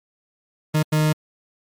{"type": "tone bursts at uneven times", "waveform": "40% pulse", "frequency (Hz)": 154, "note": "D#3", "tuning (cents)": -17, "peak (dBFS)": -15, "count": 2, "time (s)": [[0.74, 0.83], [0.92, 1.13]], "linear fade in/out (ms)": 10, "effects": ["MP3 96 kbps"]}